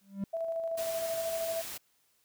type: tone with exponential growth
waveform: triangle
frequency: 197.1 Hz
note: G3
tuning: 10 cents sharp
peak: -26 dBFS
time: 0.01-0.24 s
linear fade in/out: 2 ms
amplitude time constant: 48 ms
type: tone with tremolo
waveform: sine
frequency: 659.3 Hz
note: E5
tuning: in tune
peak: -30 dBFS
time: 0.33-1.62 s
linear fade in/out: 10 ms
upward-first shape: square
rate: 13 Hz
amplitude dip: 30%
type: noise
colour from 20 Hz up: white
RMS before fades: -41 dBFS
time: 0.77-1.78 s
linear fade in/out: 10 ms
effects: white hiss -71 dBFS RMS until 2.24 s